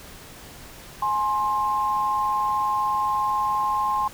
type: tone pair together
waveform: sine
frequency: 838.1 / 1058 Hz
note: G#5 / C6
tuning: +16 / +19 cents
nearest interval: major third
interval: 403 cents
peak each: -25 / -22 dBFS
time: 1.02-4.08 s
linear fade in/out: 5 ms
effects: pink hiss -43 dBFS RMS until 4.13 s